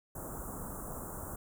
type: band-stop noise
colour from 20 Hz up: pink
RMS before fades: -42 dBFS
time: 0.15-1.36 s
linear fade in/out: 5 ms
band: 1400 to 7400 Hz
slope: 48 dB/octave
effects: none